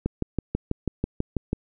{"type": "click train", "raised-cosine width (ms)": 3, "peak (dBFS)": -11, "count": 10, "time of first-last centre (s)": [0.06, 1.531], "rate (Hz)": 6.12, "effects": []}